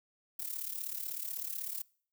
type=noise with amplitude modulation; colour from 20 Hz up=violet; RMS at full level=-36 dBFS; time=0.39-1.82 s; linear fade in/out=5 ms; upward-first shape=sine; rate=36.1 Hz; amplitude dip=75%; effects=noise-tail reverb RT60 0.5 s tail -24 dB re dry